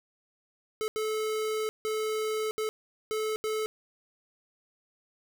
square tone bursts at uneven times, 433.7 Hz, A4, 25 cents flat, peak -29 dBFS, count 6, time 0.81-0.88 / 0.96-1.69 / 1.85-2.51 / 2.58-2.69 / 3.11-3.36 / 3.44-3.66 s, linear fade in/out 0 ms, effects 11-bit

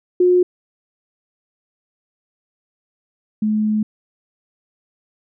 sine tone pair in turn, 360 / 214.1 Hz, F#4 / A3, -47 / -47 cents, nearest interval major sixth, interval 900 cents, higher first, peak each -10 / -15 dBFS, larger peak first, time 0.2-0.43 / 3.42-3.83 s, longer second, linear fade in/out 5 ms, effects none

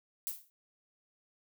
violet noise with exponential decay, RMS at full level -33 dBFS, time 0.27-0.5 s, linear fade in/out 0 ms, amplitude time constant 48 ms, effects none

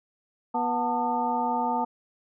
harmonic tone with a mistuned harmonic, 243.7 Hz, B3, 23 cents flat, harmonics 1 / 2 / 3 / 4 / 5, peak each -31 / -35 / -30 / -26 / -36 dBFS, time 0.54-1.85 s, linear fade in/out 10 ms, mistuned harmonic 4, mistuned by -150 cents, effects none

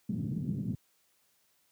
pink band-pass noise, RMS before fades -34 dBFS, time 0.09-0.75 s, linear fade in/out 5 ms, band 130 to 220 Hz, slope 24 dB/octave, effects white hiss -71 dBFS RMS until 1.71 s + high-pass 60 Hz 12 dB/octave

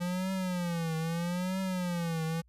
square tone with vibrato, 174.61 Hz, F3, in tune, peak -31 dBFS, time 0-2.42 s, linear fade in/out 20 ms, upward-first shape triangle, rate 0.78 Hz, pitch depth 160 cents each way, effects added 59 Hz sine -60 dBFS peak until 2.48 s + resampled to 32000 Hz

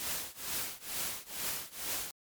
white noise with tremolo, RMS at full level -34 dBFS, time 0-2.11 s, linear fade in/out 0 ms, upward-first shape triangle, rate 2.2 Hz, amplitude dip 95%, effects MP3 96 kbps

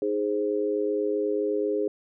sine chord, Ab major, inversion second, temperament equal, 311.1 / 415.3 / 523.3 Hz, Eb4 / Ab4 / C5, 0 / 0 / 0 cents, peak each -30 / -25 / -31 dBFS, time 0.02-1.88 s, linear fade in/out 2 ms, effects none

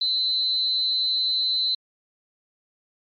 sine tone with amplitude modulation, 4046 Hz, B7, 41 cents sharp, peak -17 dBFS, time 0.01-1.75 s, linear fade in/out 5 ms, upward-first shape sine, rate 231 Hz, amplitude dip 70%, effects MP3 48 kbps

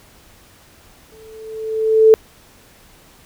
sine tone with exponential growth, 440 Hz, A4, in tune, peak -3 dBFS, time 1.12-2.14 s, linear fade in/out 0 ms, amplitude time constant 220 ms, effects pink hiss -48 dBFS RMS until 3.25 s

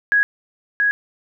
sine tone with echo, 1661 Hz, G#6, in tune, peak -12 dBFS, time 0.12-0.23 s, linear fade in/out 0 ms, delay 680 ms, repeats 1, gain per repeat -2 dB, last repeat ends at 0.91 s, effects none

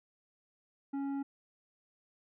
sine tone with tanh clipping, 277.2 Hz, C#4, in tune, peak -35 dBFS, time 0.93-1.23 s, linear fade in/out 10 ms, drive 9 dB, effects none

